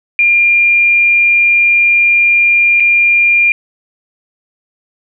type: tone with dropouts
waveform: sine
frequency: 2400 Hz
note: D7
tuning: 37 cents sharp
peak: -6 dBFS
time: 0.19-3.52 s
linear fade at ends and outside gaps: 1 ms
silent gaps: 2.8-2.804 s
effects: none